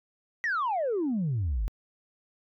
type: exponential sweep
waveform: sine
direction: down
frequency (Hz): 1963 to 43.76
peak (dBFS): -24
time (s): 0.44-1.68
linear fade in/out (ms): 0
effects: tanh soft clip ceiling -23 dBFS